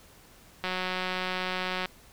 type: click train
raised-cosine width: 0.3 ms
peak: -15 dBFS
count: 225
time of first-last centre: 0.64-1.857 s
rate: 184 Hz
effects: pink hiss -55 dBFS RMS until 2.12 s